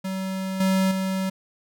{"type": "tone with level steps", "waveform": "square", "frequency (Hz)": 190, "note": "F#3", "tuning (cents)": 46, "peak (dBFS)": [-27, -19, -24], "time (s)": [0.04, 1.3], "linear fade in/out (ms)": 10, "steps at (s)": [0.6, 0.91], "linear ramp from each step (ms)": 5, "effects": []}